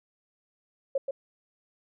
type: tone with echo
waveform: sine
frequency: 544 Hz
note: C#5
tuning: 33 cents flat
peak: -23 dBFS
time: 0.95-0.98 s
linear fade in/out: 5 ms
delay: 130 ms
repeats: 1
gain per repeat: -5 dB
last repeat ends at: 1.11 s
effects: none

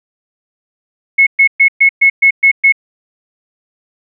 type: tone bursts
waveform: sine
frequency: 2186 Hz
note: C#7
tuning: 25 cents flat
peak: -4 dBFS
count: 8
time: 1.18-2.724 s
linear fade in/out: 10 ms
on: 88 ms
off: 120 ms
effects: none

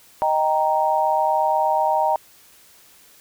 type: chord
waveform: sine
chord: Eb major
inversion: none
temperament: equal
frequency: 622.3 / 784 / 932.3 Hz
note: Eb5 / G5 / Bb5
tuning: 0 / 0 / 0 cents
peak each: -22 / -21 / -20 dBFS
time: 0.22-2.16 s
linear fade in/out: 0 ms
effects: white hiss -51 dBFS RMS until 3.2 s

